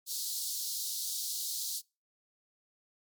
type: high-pass noise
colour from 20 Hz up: pink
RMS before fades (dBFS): -36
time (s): 0.06-1.82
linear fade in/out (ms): 50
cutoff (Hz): 3900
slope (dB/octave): 48
effects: noise-tail reverb RT60 0.3 s tail -26 dB re dry + MP3 96 kbps

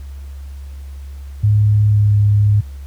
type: tone with pitch glide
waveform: sine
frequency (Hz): 105 to 103.61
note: G#2 to G#2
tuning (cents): +19 to -4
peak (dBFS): -9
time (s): 1.43-2.61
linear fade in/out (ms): 10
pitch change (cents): -23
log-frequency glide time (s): 1.89-2.11
effects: added 69 Hz sine -28 dBFS peak until 2.86 s + pink hiss -50 dBFS RMS until 2.86 s

